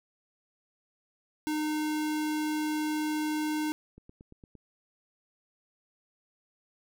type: tone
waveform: square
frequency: 305.7 Hz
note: D#4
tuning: 30 cents flat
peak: -29 dBFS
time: 1.47-3.72 s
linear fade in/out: 0 ms
type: click train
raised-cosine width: 3 ms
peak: -37 dBFS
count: 6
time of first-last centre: 3.98-4.553 s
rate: 8.73 Hz
effects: none

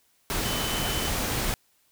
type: tone in noise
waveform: sine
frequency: 3031 Hz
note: F#7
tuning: 41 cents sharp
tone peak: -34 dBFS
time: 0.45-1.09 s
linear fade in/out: 0 ms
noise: pink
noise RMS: -28 dBFS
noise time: 0.3-1.54 s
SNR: -9 dB
effects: white hiss -66 dBFS RMS until 1.91 s

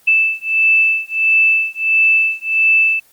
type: beating tone pair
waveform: sine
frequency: 2637 / 2638.5 Hz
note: E7 / E7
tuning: 0 / +1 cents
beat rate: 1.5 Hz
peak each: -14 dBFS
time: 0.07-3 s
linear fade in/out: 10 ms
effects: white hiss -51 dBFS RMS until 3.12 s + Opus 24 kbps

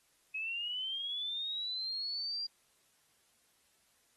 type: linear sweep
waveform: sine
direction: up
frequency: 2544 to 4794 Hz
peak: -35 dBFS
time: 0.34-2.47 s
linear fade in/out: 10 ms
effects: white hiss -71 dBFS RMS until 4.16 s + AAC 32 kbps

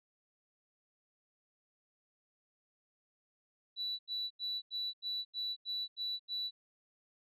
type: tone bursts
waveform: sine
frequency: 3951 Hz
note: B7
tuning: in tune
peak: -34 dBFS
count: 9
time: 3.76-6.51 s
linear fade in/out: 50 ms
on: 230 ms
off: 85 ms
effects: tanh soft clip ceiling -30 dBFS

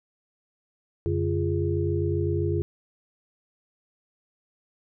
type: tone cluster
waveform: sine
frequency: 91.1 / 143.1 / 344.9 / 412.6 Hz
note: F#2 / D3 / F4 / G#4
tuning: -26 / -45 / -22 / -11 cents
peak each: -26 / -30 / -28 / -30 dBFS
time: 1.06-2.62 s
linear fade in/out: 0 ms
effects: none

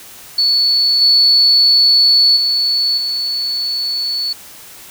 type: tone with level steps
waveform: sine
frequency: 4435 Hz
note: C#8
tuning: in tune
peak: -10 / -7 / -12 / -16 dBFS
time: 0.38-4.33 s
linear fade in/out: 5 ms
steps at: 1.01 / 2.36 / 2.97 s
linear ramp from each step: 10 ms
effects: white hiss -37 dBFS RMS until 4.9 s

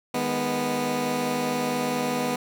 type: tone cluster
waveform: 15% pulse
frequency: 156.2 / 206.5 / 246.6 Hz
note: D#3 / G#3 / B3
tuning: +7 / -10 / -2 cents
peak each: -27 / -26 / -19 dBFS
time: 0.14-2.36 s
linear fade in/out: 5 ms
effects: none

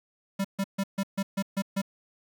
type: tone bursts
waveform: square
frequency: 196 Hz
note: G3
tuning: in tune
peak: -26 dBFS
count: 8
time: 0.39-1.818 s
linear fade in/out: 10 ms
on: 56 ms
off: 140 ms
effects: 9-bit

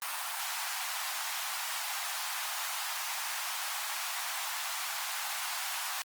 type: high-pass noise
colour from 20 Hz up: pink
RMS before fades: -36 dBFS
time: 0.02-6.02 s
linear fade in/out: 0 ms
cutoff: 750 Hz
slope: 48 dB/octave
effects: Opus 32 kbps

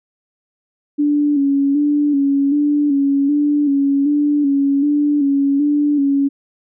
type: tone with vibrato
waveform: sine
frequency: 285.6 Hz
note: D4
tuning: 48 cents flat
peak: -12 dBFS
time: 0.98-6.29 s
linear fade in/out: 20 ms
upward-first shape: square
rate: 1.3 Hz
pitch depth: 43 cents each way
effects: none

